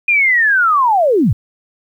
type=linear sweep; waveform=sine; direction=down; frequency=2460 to 77.78 Hz; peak=-9 dBFS; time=0.08-1.33 s; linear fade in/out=5 ms; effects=8-bit